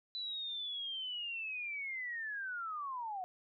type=linear sweep; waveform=sine; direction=down; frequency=3996 to 713 Hz; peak=-38 dBFS; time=0.15-3.24 s; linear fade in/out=0 ms; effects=none